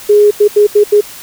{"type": "tone bursts at uneven times", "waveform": "sine", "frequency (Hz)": 415.3, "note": "G#4", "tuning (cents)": 0, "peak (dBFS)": -3, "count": 5, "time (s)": [[0.09, 0.31], [0.4, 0.48], [0.56, 0.67], [0.75, 0.84], [0.92, 1.01]], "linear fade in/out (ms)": 10, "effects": ["white hiss -31 dBFS RMS until 1.22 s"]}